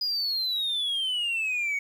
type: exponential sweep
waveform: sine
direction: down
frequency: 4962 to 2217 Hz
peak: -23 dBFS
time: 0.01-1.79 s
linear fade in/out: 5 ms
effects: tanh soft clip ceiling -24 dBFS + 9-bit